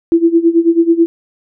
sine tone with tremolo, 334.3 Hz, E4, 24 cents sharp, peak -4 dBFS, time 0.12-1.06 s, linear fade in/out 0 ms, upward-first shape sine, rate 9.2 Hz, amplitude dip 85%, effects none

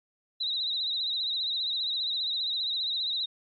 sine tone with vibrato, 3875 Hz, B7, 34 cents flat, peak -27 dBFS, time 0.4-3.26 s, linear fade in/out 10 ms, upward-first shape triangle, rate 15 Hz, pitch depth 100 cents each way, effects MP3 48 kbps

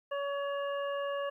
harmonic tone, 564 Hz, C#5, 30 cents sharp, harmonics 1 / 2 / 3 / 5, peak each -33 / -39 / -43 / -47 dBFS, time 0.11-1.3 s, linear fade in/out 10 ms, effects 12-bit

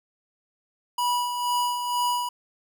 square tone with tremolo, 976 Hz, B5, 21 cents flat, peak -22 dBFS, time 0.98-2.29 s, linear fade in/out 5 ms, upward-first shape sine, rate 2.1 Hz, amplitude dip 50%, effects none

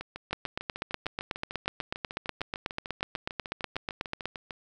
two click trains, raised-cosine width 0.3 ms, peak -15 / -21 dBFS, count 33 / 31, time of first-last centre 0.33-4.256 / 0.01-4.508 s, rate 8.15 / 6.67 Hz, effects none

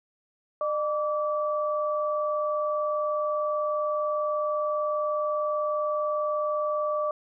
sine tone pair together, 604 / 1157.5 Hz, D5 / D6, +48 / -25 cents, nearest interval major seventh, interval 1127 cents, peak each -26 / -29 dBFS, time 0.61-7.11 s, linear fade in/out 2 ms, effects none

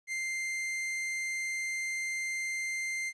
45% pulse tone, 2093 Hz, C7, in tune, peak -32 dBFS, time 0.07-3.13 s, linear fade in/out 50 ms, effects resampled to 22050 Hz + 12-bit

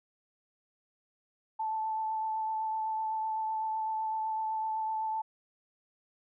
sine tone with vibrato, 877 Hz, A5, 6 cents flat, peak -30 dBFS, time 1.59-5.22 s, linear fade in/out 10 ms, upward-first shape triangle, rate 7.9 Hz, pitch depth 16 cents each way, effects none

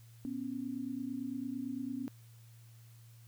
sine tone pair together, 246.9 / 275.8 Hz, B3 / C#4, 0 / -9 cents, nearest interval major second, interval 191 cents, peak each -39 / -39 dBFS, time 0.25-2.08 s, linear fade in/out 0 ms, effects added 115 Hz sine -54 dBFS peak until 3.27 s + white hiss -66 dBFS RMS until 3.27 s

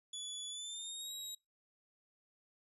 25% pulse tone with pitch glide, 3428 to 3826 Hz, A7 to A#7, -46 to +44 cents, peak -38 dBFS, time 0.13-1.35 s, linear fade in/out 5 ms, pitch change +190 cents, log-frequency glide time 0.49-1.12 s, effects noise-tail reverb RT60 0.2 s tail -23 dB re dry + resampled to 32000 Hz

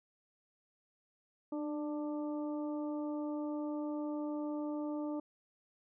harmonic tone with a mistuned harmonic, 295.6 Hz, D4, 11 cents sharp, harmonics 1 / 2 / 3 / 4, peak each -36 / -43 / -49 / -53 dBFS, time 1.52-5.2 s, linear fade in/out 5 ms, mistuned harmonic 1, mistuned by +26 cents, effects none

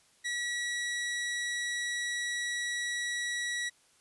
sawtooth tone, 1930 Hz, B6, 40 cents flat, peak -28 dBFS, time 0.24-3.7 s, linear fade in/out 20 ms, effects white hiss -65 dBFS RMS until 4 s + resampled to 24000 Hz

